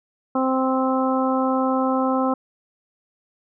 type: harmonic tone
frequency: 261.6 Hz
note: C4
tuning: in tune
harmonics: 1 / 2 / 3 / 4 / 5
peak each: -21 / -24 / -26 / -27 / -28 dBFS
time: 0.35-2.34 s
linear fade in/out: 5 ms
effects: none